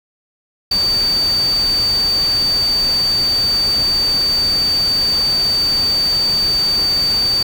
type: tone in noise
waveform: sine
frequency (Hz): 4600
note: D8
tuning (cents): -37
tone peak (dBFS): -13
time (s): 0.71-7.43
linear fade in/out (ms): 5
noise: pink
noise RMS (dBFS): -27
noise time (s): 0.71-7.43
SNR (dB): +11
effects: none

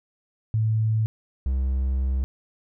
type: tone pair in turn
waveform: sine / triangle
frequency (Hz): 110 / 65.61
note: A2 / C2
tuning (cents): 0 / +5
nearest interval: major sixth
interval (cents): 895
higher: first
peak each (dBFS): -19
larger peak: neither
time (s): 0.54-1.06 / 1.46-2.24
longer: second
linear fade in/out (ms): 0
effects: none

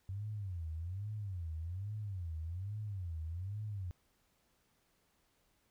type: tone with vibrato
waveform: sine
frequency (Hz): 92.2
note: F#2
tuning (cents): -6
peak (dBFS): -38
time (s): 0.09-3.91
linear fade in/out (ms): 0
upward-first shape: sine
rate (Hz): 1.2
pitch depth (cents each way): 260
effects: pink hiss -75 dBFS RMS until 5.7 s

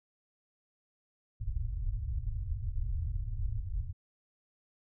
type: low-pass noise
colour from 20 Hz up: pink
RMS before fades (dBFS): -34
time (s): 1.4-3.93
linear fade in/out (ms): 20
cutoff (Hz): 120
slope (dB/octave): 96
effects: none

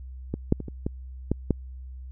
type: clicks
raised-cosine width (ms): 3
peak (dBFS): -14 / -6 / -20 / -22 / -14 / -10 / -8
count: 7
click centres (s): 0.34 / 0.524 / 0.603 / 0.683 / 0.865 / 1.316 / 1.507
effects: added 64 Hz sine -37 dBFS peak until 2.11 s

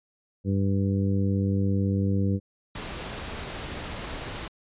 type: harmonic tone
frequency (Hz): 98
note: G2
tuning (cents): 0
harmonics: 1 / 2 / 3 / 4 / 5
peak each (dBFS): -24 / -26 / -32 / -37 / -36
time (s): 0.44-2.4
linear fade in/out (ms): 50
type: noise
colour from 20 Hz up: pink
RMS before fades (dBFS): -35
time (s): 2.75-4.48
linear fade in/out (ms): 5
effects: resampled to 8000 Hz

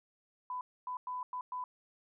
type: tone bursts at uneven times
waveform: sine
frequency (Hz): 1000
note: B5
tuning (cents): +21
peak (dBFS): -36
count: 5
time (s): 0.5-0.61 / 0.87-0.97 / 1.07-1.23 / 1.33-1.41 / 1.52-1.64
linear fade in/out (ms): 2
effects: none

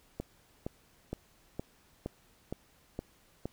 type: click train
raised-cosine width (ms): 2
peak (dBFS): -22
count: 8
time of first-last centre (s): 0.2-3.456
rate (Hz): 2.15
effects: pink hiss -65 dBFS RMS until 3.52 s

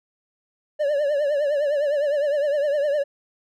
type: tone with vibrato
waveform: triangle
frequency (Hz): 580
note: D5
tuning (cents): -22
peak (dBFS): -17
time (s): 0.79-3.04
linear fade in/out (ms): 20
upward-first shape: triangle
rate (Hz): 9.8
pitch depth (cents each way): 100
effects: none

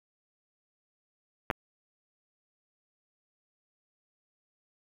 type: clicks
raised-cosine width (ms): 0.5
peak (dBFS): -10 / -21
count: 2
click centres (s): 1.502 / 1.511
effects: 7-bit

